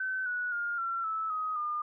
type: tone with pitch steps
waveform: sine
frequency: 1527 / 1469 / 1413.3 / 1359.6 / 1308 / 1258.4 / 1210.6 Hz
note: G6 / F#6 / F6 / F6 / E6 / D#6 / D#6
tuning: -46 / -13 / +20 / -47 / -14 / +19 / -48 cents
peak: -30 dBFS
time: 0-1.82 s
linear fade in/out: 5 ms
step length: 260 ms
effects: none

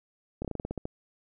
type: slowing click train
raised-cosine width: 2 ms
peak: -20 dBFS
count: 10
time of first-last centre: 0.42-0.854 s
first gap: 27 ms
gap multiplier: 1.14
effects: none

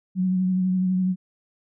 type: tone with vibrato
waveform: sine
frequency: 185 Hz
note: F#3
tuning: in tune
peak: -19 dBFS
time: 0.15-1.16 s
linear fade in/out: 50 ms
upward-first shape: triangle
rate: 12 Hz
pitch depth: 30 cents each way
effects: none

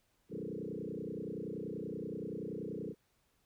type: tone with frequency modulation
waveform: sine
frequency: 311.1 Hz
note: D#4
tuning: in tune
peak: -38 dBFS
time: 0.29-2.95 s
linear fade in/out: 50 ms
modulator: 30.5 Hz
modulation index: 5.4
effects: pink hiss -75 dBFS RMS until 3.45 s

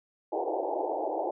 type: band-pass noise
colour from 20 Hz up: white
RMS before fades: -31 dBFS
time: 0.32-1.31 s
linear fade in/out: 5 ms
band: 310 to 880 Hz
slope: 96 dB/octave
effects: none

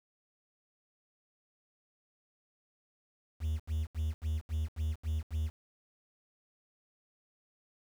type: tone bursts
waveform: triangle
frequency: 78.4 Hz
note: D#2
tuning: 14 cents sharp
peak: -27 dBFS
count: 8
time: 3.4-5.504 s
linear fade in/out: 50 ms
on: 200 ms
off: 72 ms
effects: tanh soft clip ceiling -23 dBFS + 9-bit

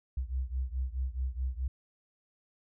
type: beating tone pair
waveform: sine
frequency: 62.5 / 67.2 Hz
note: B1 / C2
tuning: +21 / +47 cents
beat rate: 4.7 Hz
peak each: -33 / -35 dBFS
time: 0.17-1.68 s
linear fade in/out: 5 ms
effects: none

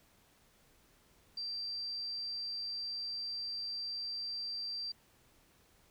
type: tone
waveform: sine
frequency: 4699 Hz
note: D8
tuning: in tune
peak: -37 dBFS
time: 1.37-4.92 s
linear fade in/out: 5 ms
effects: pink hiss -67 dBFS RMS until 5.9 s

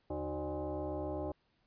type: tone with frequency modulation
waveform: sine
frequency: 146.83 Hz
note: D3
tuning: in tune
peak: -35 dBFS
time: 0.1-1.32 s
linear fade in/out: 5 ms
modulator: 226 Hz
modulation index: 2.8
effects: pink hiss -75 dBFS RMS until 1.66 s + resampled to 11025 Hz

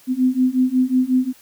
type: beating tone pair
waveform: sine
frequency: 252.8 / 258.3 Hz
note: B3 / C4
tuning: +41 / -22 cents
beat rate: 5.5 Hz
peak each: -18 / -17 dBFS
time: 0.07-1.33 s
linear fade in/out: 50 ms
effects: white hiss -50 dBFS RMS until 1.41 s

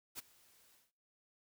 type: noise with ADSR envelope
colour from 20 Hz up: white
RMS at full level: -43 dBFS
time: 0.15-0.92 s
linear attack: 38 ms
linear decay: 17 ms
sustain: -24 dB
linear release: 180 ms
effects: noise-tail reverb RT60 0.5 s tail -23 dB re dry

